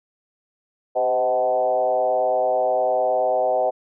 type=tone with frequency modulation; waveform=sine; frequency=633 Hz; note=D#5; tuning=30 cents sharp; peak=-17 dBFS; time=0.95-3.71 s; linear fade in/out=20 ms; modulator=119 Hz; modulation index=1.3; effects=none